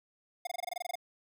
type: tone bursts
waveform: square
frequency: 714 Hz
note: F5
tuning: 38 cents sharp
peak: -34 dBFS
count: 12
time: 0.45-0.955 s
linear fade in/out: 5 ms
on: 21 ms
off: 23 ms
effects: none